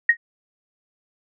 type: tone with exponential decay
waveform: sine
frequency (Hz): 1873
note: A#6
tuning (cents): +8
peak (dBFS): -7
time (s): 0.09-0.17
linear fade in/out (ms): 5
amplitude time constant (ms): 16
effects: none